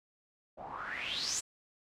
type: noise with low-pass filter sweep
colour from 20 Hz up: white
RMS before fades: -38 dBFS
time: 0.57-1.41 s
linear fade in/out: 20 ms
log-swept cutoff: 610 to 7800 Hz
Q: 7.3
effects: none